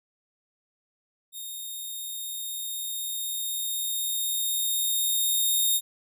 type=tone with level ramp; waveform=5% pulse; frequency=3696 Hz; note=A#7; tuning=16 cents flat; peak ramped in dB=-28 to -13 dBFS; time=1.32-5.81 s; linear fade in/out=50 ms; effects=none